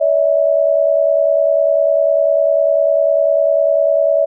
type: tone pair together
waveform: sine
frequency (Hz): 572 / 642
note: D5 / E5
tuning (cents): -46 / -46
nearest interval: major second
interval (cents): 200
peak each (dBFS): -13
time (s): 0-4.26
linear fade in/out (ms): 20
effects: none